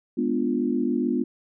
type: chord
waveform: sine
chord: G# diminished seventh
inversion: none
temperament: equal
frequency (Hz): 207.7 / 246.9 / 293.7 / 349.2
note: G#3 / B3 / D4 / F4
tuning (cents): 0 / 0 / 0 / 0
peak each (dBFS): -30 / -24 / -28 / -28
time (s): 0.17-1.24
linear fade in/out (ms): 10
effects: none